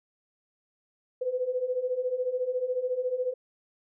sine beating tone pair, 493.9 / 507.9 Hz, B4 / B4, 0 / +48 cents, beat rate 14 Hz, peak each -32 / -28 dBFS, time 1.21-3.34 s, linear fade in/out 10 ms, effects none

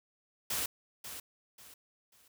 white noise with echo, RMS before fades -34 dBFS, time 0.5-0.66 s, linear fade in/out 5 ms, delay 540 ms, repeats 3, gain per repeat -10 dB, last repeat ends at 2.28 s, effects none

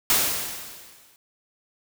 white noise with exponential decay, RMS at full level -18 dBFS, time 0.1-1.16 s, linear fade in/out 1 ms, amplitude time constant 230 ms, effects none

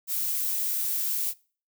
violet noise with high-pass filter sweep, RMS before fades -28 dBFS, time 0.07-1.34 s, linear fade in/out 50 ms, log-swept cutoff 290 to 2000 Hz, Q 0.95, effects noise-tail reverb RT60 0.4 s tail -23 dB re dry

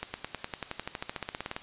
accelerating click train, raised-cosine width 0.3 ms, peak -17 dBFS, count 21, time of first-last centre 0.03-1.564 s, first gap 110 ms, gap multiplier 0.96, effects white hiss -48 dBFS RMS until 1.62 s + resampled to 8000 Hz

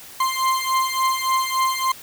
40% pulse beating tone pair, 1046.5 / 1050 Hz, C6 / C6, 0 / +6 cents, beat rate 3.5 Hz, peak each -21 / -21 dBFS, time 0.2-1.92 s, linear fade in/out 5 ms, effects white hiss -41 dBFS RMS until 2.02 s

